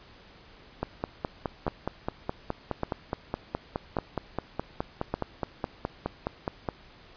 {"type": "two click trains", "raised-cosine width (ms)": 1, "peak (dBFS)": [-14, -13], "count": [29, 4], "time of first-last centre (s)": [[0.83, 6.688], [1.68, 5.14]], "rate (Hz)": [4.78, 0.867], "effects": ["pink hiss -53 dBFS RMS until 7.16 s", "resampled to 11025 Hz"]}